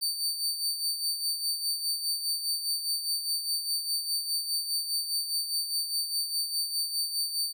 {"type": "tone with tremolo", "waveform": "sawtooth", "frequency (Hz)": 4578, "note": "D8", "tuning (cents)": -45, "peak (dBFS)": -23, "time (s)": [0.01, 7.53], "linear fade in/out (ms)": 20, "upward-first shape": "sine", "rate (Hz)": 4.9, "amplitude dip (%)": 60, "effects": []}